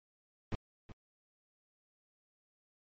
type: noise with echo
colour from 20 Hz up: brown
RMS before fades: -34 dBFS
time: 0.52-0.55 s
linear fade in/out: 0 ms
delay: 370 ms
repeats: 1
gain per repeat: -14 dB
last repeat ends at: 0.92 s
effects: low-pass 5000 Hz 12 dB/octave + MP3 32 kbps